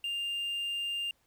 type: tone with quantisation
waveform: triangle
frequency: 2800 Hz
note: F7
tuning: 4 cents sharp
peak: -30 dBFS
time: 0.04-1.11 s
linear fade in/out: 2 ms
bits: 10
effects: pink hiss -71 dBFS RMS until 1.26 s